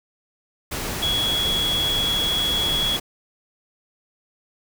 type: tone in noise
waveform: sine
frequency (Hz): 3349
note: G#7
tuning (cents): +14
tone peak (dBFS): -20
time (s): 1.02-2.97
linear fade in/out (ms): 10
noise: pink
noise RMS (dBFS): -28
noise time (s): 0.71-3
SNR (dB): +5
effects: none